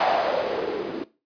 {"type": "noise with low-pass filter sweep", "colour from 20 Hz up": "violet", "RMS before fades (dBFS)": -25, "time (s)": [0, 1.04], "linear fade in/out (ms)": 5, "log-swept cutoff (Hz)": [770, 320], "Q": 4.2, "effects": ["noise-tail reverb RT60 0.3 s tail -18 dB re dry", "resampled to 11025 Hz"]}